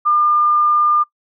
sine tone, 1203 Hz, D6, 41 cents sharp, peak -11 dBFS, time 0.05-1.04 s, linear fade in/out 20 ms, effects noise-tail reverb RT60 0.1 s tail -22 dB re dry

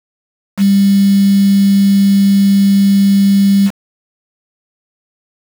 sine tone with quantisation, 198 Hz, G3, 18 cents sharp, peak -6 dBFS, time 0.57-3.71 s, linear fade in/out 50 ms, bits 4, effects none

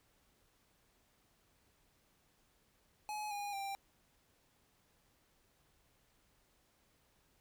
square tone with pitch steps, 845 / 816.7 / 789.3 Hz, G#5 / G#5 / G5, +30 / -29 / +12 cents, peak -40 dBFS, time 3.09-3.75 s, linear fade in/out 0 ms, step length 220 ms, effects pink hiss -73 dBFS RMS until 7.4 s

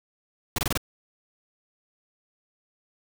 pink noise bursts, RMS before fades -25 dBFS, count 5, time 0.56-0.775 s, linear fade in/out 2 ms, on 23 ms, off 25 ms, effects none

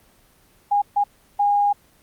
sine tone bursts at uneven times, 816 Hz, G#5, 31 cents flat, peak -15 dBFS, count 3, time 0.71-0.82 / 0.96-1.04 / 1.39-1.73 s, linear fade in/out 10 ms, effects pink hiss -56 dBFS RMS until 2.02 s + Opus 24 kbps

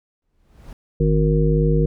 brown noise with exponential growth, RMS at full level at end -35 dBFS, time 0.22-0.73 s, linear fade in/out 2 ms, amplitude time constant 110 ms
harmonic tone, 51.7 Hz, G#1, 7 cents flat, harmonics 1 / 3 / 5 / 7 / 9, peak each -19 / -17 / -27 / -25 / -22 dBFS, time 1-1.86 s, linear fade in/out 5 ms
effects none

